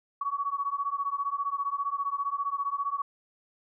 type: beating tone pair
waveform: sine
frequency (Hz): 1118 / 1133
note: C#6 / C#6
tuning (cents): +14 / +37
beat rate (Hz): 15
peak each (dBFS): -31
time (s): 0.21-3.02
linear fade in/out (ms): 5
effects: none